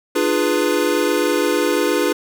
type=chord; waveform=square; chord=D diminished seventh; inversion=none; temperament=equal with one note detuned; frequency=300.5 / 349.2 / 415.3 / 493.9 Hz; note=D4 / F4 / Ab4 / Cb5; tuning=+40 / 0 / 0 / 0 cents; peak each=-22 dBFS; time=0.15-2.13 s; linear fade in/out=10 ms; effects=none